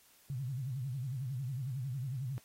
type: tone with vibrato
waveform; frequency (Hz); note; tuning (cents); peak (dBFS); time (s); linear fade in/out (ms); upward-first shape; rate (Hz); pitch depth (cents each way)
sine; 130.81; C3; 0; -35; 0.3-2.38; 0; sine; 11; 160
effects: white hiss -64 dBFS RMS until 2.44 s + AAC 48 kbps